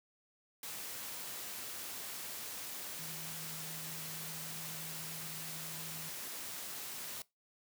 sine tone in noise, 160 Hz, D#3, 49 cents sharp, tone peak -50 dBFS, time 2.99-6.09 s, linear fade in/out 2 ms, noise white, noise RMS -44 dBFS, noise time 0.63-7.22 s, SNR -9 dB, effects noise-tail reverb RT60 0.2 s tail -21 dB re dry + high-pass 100 Hz 12 dB/octave

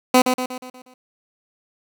15% pulse tone with echo, 253.7 Hz, B3, 47 cents sharp, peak -4 dBFS, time 0.14-0.22 s, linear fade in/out 5 ms, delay 120 ms, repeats 6, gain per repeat -6 dB, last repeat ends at 0.94 s, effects none

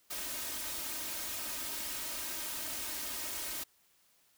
white noise with comb filter, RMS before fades -39 dBFS, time 0.1-3.64 s, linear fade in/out 10 ms, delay 3.2 ms, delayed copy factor +0.65, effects white hiss -69 dBFS RMS until 4.37 s

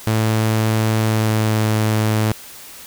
sawtooth tone with pitch glide, 110 to 108.49 Hz, A2 to A2, 0 to -24 cents, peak -11 dBFS, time 0.07-2.32 s, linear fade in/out 0 ms, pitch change -24 cents, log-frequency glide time 1.02-1.66 s, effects white hiss -38 dBFS RMS until 2.86 s

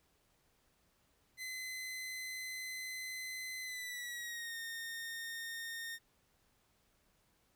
sawtooth tone with pitch glide, 2038 to 1836.7 Hz, C7 to A#6, -46 to -26 cents, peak -38 dBFS, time 1.37-5.99 s, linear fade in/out 50 ms, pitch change -180 cents, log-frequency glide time 3.6-4.57 s, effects pink hiss -74 dBFS RMS until 7.55 s

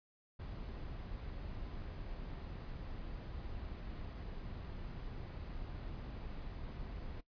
brown noise, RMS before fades -45 dBFS, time 0.39-7.21 s, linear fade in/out 10 ms, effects noise-tail reverb RT60 0.1 s tail -17 dB re dry + resampled to 11025 Hz

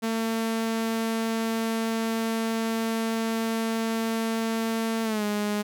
sawtooth tone with pitch glide, 225.4 to 207.9 Hz, A3 to G#3, +42 to +2 cents, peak -21 dBFS, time 0.02-5.63 s, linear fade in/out 20 ms, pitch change -140 cents, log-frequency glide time 5.03-5.24 s, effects none

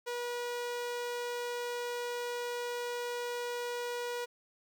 sawtooth tone with notch filter, 483.4 Hz, B4, 37 cents flat, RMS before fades -37 dBFS, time 0.06-4.26 s, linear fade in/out 20 ms, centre 11000 Hz, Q 1.8, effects 12-bit

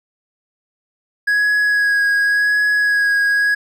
triangle tone with vibrato, 1662 Hz, G#6, 1 cent sharp, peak -11 dBFS, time 1.27-3.55 s, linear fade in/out 10 ms, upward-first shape sine, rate 0.9 Hz, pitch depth 17 cents each way, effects none

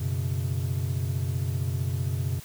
triangle chord, F# suspended fourth, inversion none, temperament just, 92.5 / 123.33 / 138.75 Hz, F#2 / B2 / C#3, 0 / -2 / +2 cents, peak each -27 / -28 / -29 dBFS, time 0-2.4 s, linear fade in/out 10 ms, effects white hiss -47 dBFS RMS until 2.44 s

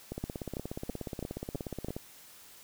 two click trains, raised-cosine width 2 ms, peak -22 / -23 dBFS, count 6 / 32, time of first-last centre 0.24-1.885 / 0.12-1.965 s, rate 3.04 / 16.8 Hz, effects white hiss -54 dBFS RMS until 2.63 s

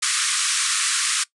white band-pass noise, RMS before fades -22 dBFS, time 0.02-1.24 s, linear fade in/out 10 ms, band 1100 to 10000 Hz, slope 96 dB/octave, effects noise-tail reverb RT60 0.1 s tail -19 dB re dry

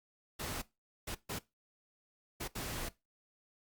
pink noise bursts at uneven times, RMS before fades -40 dBFS, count 5, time 0.39-0.62 / 1.07-1.15 / 1.29-1.39 / 2.4-2.48 / 2.55-2.89 s, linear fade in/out 10 ms, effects noise-tail reverb RT60 0.2 s tail -18 dB re dry + Opus 48 kbps

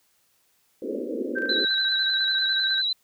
white band-pass noise, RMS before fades -30 dBFS, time 0.82-1.65 s, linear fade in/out 2 ms, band 220 to 540 Hz, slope 96 dB/octave
sine tone with tremolo, 1564 Hz, G6, 4 cents flat, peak -24 dBFS, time 1.35-2.82 s, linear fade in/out 20 ms, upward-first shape square, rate 14 Hz, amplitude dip 40%
sine tone with vibrato, 3951 Hz, B7, in tune, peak -22 dBFS, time 1.49-2.93 s, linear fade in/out 5 ms, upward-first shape triangle, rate 10 Hz, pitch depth 59 cents each way
effects white hiss -66 dBFS RMS until 3.03 s

